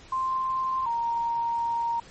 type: tone pair in turn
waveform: sine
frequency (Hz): 1046.5 / 932.3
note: C6 / A#5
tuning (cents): 0 / 0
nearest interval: major second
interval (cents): 200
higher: first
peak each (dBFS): -24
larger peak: neither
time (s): 0.12-0.86 / 0.86-2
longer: second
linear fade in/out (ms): 5
effects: pink hiss -50 dBFS RMS until 2.1 s + MP3 32 kbps